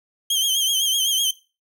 sawtooth tone with vibrato, 3173 Hz, G7, 20 cents sharp, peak -15 dBFS, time 0.3-1.31 s, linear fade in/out 5 ms, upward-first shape triangle, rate 7.9 Hz, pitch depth 81 cents each way, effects noise-tail reverb RT60 0.3 s tail -18 dB re dry

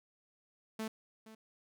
sawtooth tone with echo, 220 Hz, A3, in tune, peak -33 dBFS, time 0.79-0.88 s, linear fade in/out 5 ms, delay 470 ms, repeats 1, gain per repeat -15 dB, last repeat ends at 1.35 s, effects none

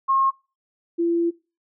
sine tone pair in turn, 1077 / 339.2 Hz, C6 / E4, +50 / +50 cents, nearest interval octave + minor sixth, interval 2000 cents, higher first, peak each -16 / -18 dBFS, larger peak first, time 0.08-0.31 / 0.98-1.31 s, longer second, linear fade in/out 20 ms, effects noise-tail reverb RT60 0.3 s tail -21 dB re dry

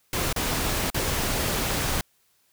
pink noise with dropouts, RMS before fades -26 dBFS, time 0.13-2.01 s, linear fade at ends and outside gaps 2 ms, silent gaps 0.328-0.361 / 0.902-0.944 s, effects white hiss -66 dBFS RMS until 2.52 s

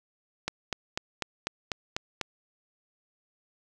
click train, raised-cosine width 0.2 ms, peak -12 dBFS, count 8, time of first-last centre 0.48-2.213 s, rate 4.04 Hz, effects none

